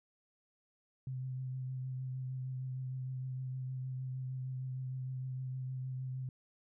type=tone with vibrato; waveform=sine; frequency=129.5 Hz; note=C3; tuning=17 cents flat; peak=-37 dBFS; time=1.07-6.29 s; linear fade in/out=2 ms; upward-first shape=triangle; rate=6.5 Hz; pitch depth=23 cents each way; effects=none